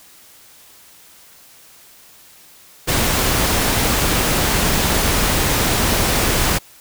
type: noise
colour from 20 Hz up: pink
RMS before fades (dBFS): -17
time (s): 2.87-6.59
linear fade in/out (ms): 20
effects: white hiss -46 dBFS RMS until 6.8 s